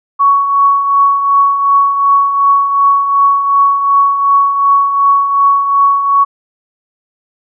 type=tone with tremolo; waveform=sine; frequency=1117 Hz; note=C#6; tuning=13 cents sharp; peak=-4 dBFS; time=0.19-6.25 s; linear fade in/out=20 ms; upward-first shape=triangle; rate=2.7 Hz; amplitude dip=60%; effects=none